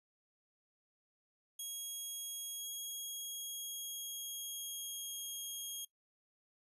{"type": "tone with pitch glide", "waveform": "10% pulse", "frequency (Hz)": [3300, 3266], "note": ["G#7", "G#7"], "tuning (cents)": [-12, -30], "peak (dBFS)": -34, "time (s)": [1.59, 5.85], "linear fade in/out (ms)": 5, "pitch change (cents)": -18, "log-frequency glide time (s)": [2.52, 5.24], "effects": ["noise-tail reverb RT60 0.1 s tail -21 dB re dry", "resampled to 32000 Hz"]}